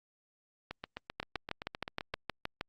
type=two click trains; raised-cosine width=0.3 ms; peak=-23 / -18 dBFS; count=12 / 10; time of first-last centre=0.71-2.139 / 1.2-2.611 s; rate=7.7 / 6.38 Hz; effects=Opus 48 kbps